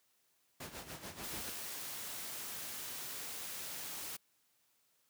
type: noise with tremolo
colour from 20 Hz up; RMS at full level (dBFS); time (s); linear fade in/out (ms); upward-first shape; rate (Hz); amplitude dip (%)
pink; -44; 0.6-1.5; 5; sine; 6.9; 70
type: noise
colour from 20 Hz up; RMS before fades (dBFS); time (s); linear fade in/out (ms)
white; -44; 1.23-4.17; 10
effects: white hiss -75 dBFS RMS until 5.09 s + high-pass 80 Hz 12 dB/octave